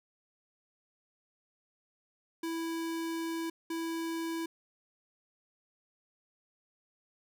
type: tone bursts at uneven times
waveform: square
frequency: 329.6 Hz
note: E4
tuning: in tune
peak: -34 dBFS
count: 2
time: 2.43-3.5 / 3.7-4.46 s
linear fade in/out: 5 ms
effects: none